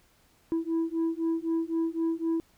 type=beating tone pair; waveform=sine; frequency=326.8 / 330.7 Hz; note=E4 / E4; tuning=-15 / +6 cents; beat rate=3.9 Hz; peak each=-27 dBFS; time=0.52-2.4 s; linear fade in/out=0 ms; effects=tanh soft clip ceiling -23 dBFS + pink hiss -64 dBFS RMS until 2.57 s